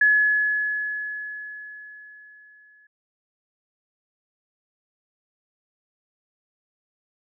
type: tone with exponential decay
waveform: sine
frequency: 1700 Hz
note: G#6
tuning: 40 cents sharp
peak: -13 dBFS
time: 0.01-2.87 s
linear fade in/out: 5 ms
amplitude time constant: 620 ms
effects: none